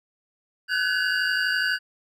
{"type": "tone cluster", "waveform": "triangle", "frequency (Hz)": [1463, 1515, 1690, 2841, 4707], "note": ["F#6", "F#6", "G#6", "F7", "D8"], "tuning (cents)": [-20, 40, 30, 29, 3], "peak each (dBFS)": [-30, -22, -27, -31, -30], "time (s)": [0.68, 1.79], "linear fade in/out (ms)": 50, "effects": []}